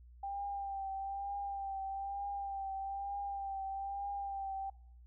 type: tone with vibrato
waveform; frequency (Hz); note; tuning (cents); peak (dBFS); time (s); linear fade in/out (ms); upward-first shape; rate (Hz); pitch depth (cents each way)
sine; 790; G5; +13; -37; 0.23-4.7; 5; triangle; 1.1; 35
effects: noise-tail reverb RT60 0.6 s tail -22 dB re dry + added 60 Hz sine -54 dBFS peak until 5.06 s

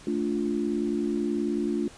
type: chord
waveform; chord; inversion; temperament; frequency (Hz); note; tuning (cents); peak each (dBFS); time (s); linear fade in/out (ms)
sine; D minor; second; equal with one note detuned; 220 / 290.6 / 349.2; A3 / D4 / F4; 0 / -18 / 0; -29; 0.07-1.88; 2
effects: pink hiss -49 dBFS RMS until 1.97 s + resampled to 22050 Hz

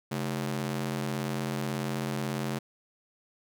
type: ring-modulated tone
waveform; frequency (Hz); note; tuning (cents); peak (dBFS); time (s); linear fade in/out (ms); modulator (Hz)
sawtooth; 174.61; F3; 0; -23; 0.11-2.59; 10; 39.1
effects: none

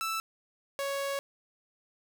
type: tone pair in turn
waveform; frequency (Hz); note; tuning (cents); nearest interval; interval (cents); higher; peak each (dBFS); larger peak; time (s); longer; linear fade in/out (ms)
sawtooth; 1321 / 555.4; E6 / C#5; +3 / +3; octave + minor third; 1500; first; -27; neither; 0.01-0.2 / 0.79-1.19; second; 0
effects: none

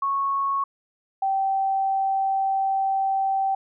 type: tone pair in turn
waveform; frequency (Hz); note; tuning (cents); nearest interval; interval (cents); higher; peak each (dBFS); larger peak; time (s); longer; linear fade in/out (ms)
sine; 1103 / 775.9; C#6 / G5; -9 / -18; tritone; 609; first; -21 / -20; second; 0.02-0.64 / 1.22-3.55; second; 5
effects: none

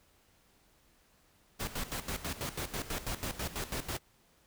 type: noise with tremolo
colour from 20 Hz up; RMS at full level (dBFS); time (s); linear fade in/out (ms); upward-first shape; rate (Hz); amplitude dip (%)
pink; -36; 1.59-3.99; 20; square; 6.1; 75
effects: pink hiss -67 dBFS RMS until 4.46 s

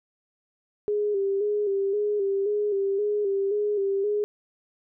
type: tone with vibrato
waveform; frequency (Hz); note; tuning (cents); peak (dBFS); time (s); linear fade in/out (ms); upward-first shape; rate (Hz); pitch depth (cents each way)
sine; 404.6; G#4; -45; -22; 0.88-4.24; 0; square; 1.9; 48
effects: none

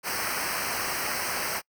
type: noise with comb filter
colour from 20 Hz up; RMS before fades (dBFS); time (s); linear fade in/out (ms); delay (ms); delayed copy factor
pink; -30; 0.03-1.62; 50; 0.28; -0.95
effects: noise-tail reverb RT60 0.1 s tail -26 dB re dry

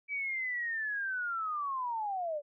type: linear sweep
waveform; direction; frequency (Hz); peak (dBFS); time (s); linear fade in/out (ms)
sine; down; 2306 to 564; -32; 0.08-2.42; 50
effects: none

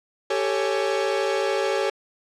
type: tone cluster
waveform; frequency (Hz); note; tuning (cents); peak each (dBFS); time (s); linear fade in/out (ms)
45% pulse; 391.6 / 445.1 / 555 / 836; G4 / A4 / C#5 / G#5; -2 / +20 / +2 / +11; -26 / -27 / -26 / -31; 0.3-1.9; 5
effects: low-pass 6000 Hz 12 dB/octave

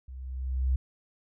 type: tone with level ramp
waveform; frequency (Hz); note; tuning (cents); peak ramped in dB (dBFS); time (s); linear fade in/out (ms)
sine; 64.6; C2; -21; -40 to -21; 0.08-0.76; 5
effects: none

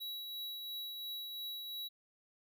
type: tone with tremolo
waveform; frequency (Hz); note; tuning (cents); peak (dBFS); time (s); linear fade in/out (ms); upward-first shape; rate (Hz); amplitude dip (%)
square; 3900; B7; -23; -40; 0-1.89; 20; triangle; 2.9; 35
effects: none

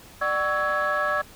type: tone cluster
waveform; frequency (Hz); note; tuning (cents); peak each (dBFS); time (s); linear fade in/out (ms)
sine; 596 / 754 / 1121 / 1312 / 1671; D5 / F#5 / C#6 / E6 / G#6; +25 / +32 / +19 / -9 / +10; -26 / -33 / -27 / -27 / -25; 0.21-1.22; 10
effects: tanh soft clip ceiling -16 dBFS + pink hiss -48 dBFS RMS until 1.35 s

